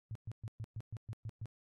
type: tone bursts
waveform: sine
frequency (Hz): 110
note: A2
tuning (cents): 0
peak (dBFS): -39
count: 9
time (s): 0.11-1.457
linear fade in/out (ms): 0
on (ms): 43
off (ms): 120
effects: AAC 32 kbps